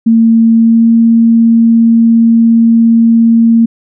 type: tone with pitch glide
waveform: sine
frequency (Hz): 227.2 to 229.3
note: A#3 to A#3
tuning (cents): -44 to -28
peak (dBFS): -3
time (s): 0.06-3.66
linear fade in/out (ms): 10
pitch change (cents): +16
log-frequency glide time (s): 0.54-0.9
effects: none